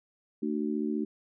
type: harmonic tone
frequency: 74.9 Hz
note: D2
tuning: 35 cents sharp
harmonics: 3 / 4 / 5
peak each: -31 / -32 / -35 dBFS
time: 0.42-1.05 s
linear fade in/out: 10 ms
effects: none